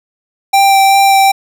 square tone with vibrato, 784 Hz, G5, in tune, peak -6 dBFS, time 0.53-1.32 s, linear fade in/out 10 ms, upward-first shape sine, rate 2.6 Hz, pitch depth 10 cents each way, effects none

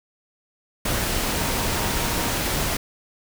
sine tone in noise, 932.3 Hz, A#5, in tune, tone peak -35 dBFS, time 1.35-2.35 s, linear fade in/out 5 ms, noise pink, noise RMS -24 dBFS, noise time 0.85-2.77 s, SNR -14 dB, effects none

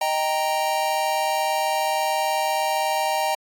square chord, Eb major, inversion none, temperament equal, 622.3 / 784 / 932.3 Hz, Eb5 / G5 / Bb5, 0 / 0 / 0 cents, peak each -27 / -25 / -26 dBFS, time 0.01-3.35 s, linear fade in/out 5 ms, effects AAC 64 kbps

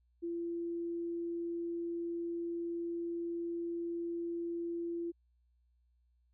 sine tone, 340.2 Hz, F4, 45 cents flat, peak -35 dBFS, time 0.22-5.12 s, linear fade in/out 20 ms, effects added 60 Hz sine -69 dBFS peak until 6.33 s

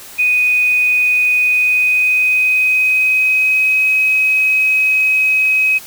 sine tone with pitch glide, 2489 to 2538 Hz, D#7 to D#7, 0 to +34 cents, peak -10 dBFS, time 0.18-5.79 s, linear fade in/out 20 ms, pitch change +34 cents, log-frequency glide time 1.41-3.86 s, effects white hiss -35 dBFS RMS until 5.86 s

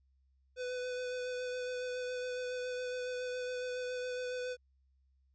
square tone with vibrato, 500 Hz, B4, 21 cents sharp, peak -37 dBFS, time 0.56-4.57 s, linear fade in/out 50 ms, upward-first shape sine, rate 7.2 Hz, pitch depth 15 cents each way, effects added 66 Hz sine -68 dBFS peak until 5.34 s + resampled to 16000 Hz

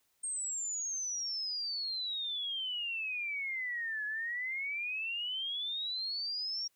sine exponential two-way sweep, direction down then up, 8570 to 1688 to 5630 Hz, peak -34 dBFS, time 0.23-6.68 s, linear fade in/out 10 ms, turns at 4.05 s, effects white hiss -75 dBFS RMS until 6.75 s

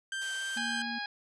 30% pulse tone with vibrato, 1568 Hz, G6, in tune, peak -31 dBFS, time 0.12-0.82 s, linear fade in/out 2 ms, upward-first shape sine, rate 3.5 Hz, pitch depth 8 cents each way
white high-pass noise, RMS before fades -45 dBFS, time 0.21-0.59 s, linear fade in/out 10 ms, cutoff 440 Hz, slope 48 dB/octave
sine tone, 233.1 Hz, A#3, in tune, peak -38 dBFS, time 0.56-0.99 s, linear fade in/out 10 ms
harmonic tone, 823 Hz, G#5, 16 cents flat, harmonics 1 / 2 / 3 / 4 / 5 / 6, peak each -40 / -37 / -45 / -46 / -44 / -44 dBFS, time 0.57-1.06 s, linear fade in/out 2 ms
effects resampled to 24000 Hz

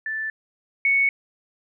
sine tone pair in turn, 1760 / 2217 Hz, A6 / C#7, 0 / 0 cents, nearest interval major third, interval 400 cents, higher second, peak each -25 / -16 dBFS, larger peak second, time 0.06-0.3 / 0.85-1.09 s, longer neither, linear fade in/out 2 ms, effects none

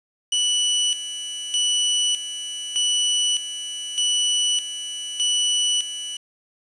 sawtooth tone with tremolo, 2960 Hz, F#7, in tune, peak -15 dBFS, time 0.32-6.17 s, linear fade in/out 5 ms, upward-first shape square, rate 0.82 Hz, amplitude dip 70%, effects resampled to 24000 Hz + 7-bit

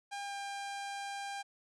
sawtooth tone with pitch glide, 804 to 798.9 Hz, G5 to G5, +44 to +33 cents, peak -35 dBFS, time 0.11-1.43 s, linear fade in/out 20 ms, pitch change -11 cents, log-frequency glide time 0.25-0.33 s, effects resampled to 22050 Hz

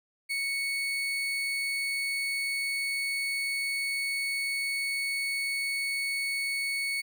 35% pulse tone, 2217 Hz, C#7, in tune, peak -27 dBFS, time 0.29-7.02 s, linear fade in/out 20 ms, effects none

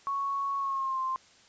sine tone with pitch glide, 1108.7 to 1049.5 Hz, C#6 to C6, 0 to +5 cents, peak -28 dBFS, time 0.07-1.16 s, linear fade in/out 0 ms, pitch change -95 cents, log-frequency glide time 0.58-1 s, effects white hiss -58 dBFS RMS until 1.48 s + resampled to 16000 Hz

